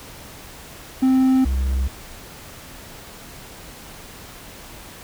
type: tone pair in turn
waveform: triangle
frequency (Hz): 261.3 / 65.45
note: C4 / C2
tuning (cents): -2 / +1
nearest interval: 2 octaves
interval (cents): 2397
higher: first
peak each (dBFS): -11 / -16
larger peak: first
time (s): 1.02-1.45 / 1.45-1.88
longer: neither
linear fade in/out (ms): 10
effects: pink hiss -40 dBFS RMS until 5.03 s